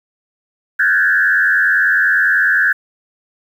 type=tone with frequency modulation; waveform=sine; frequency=1612 Hz; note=G6; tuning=48 cents sharp; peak=-10 dBFS; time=0.79-2.73 s; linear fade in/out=10 ms; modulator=89.9 Hz; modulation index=1.5; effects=7-bit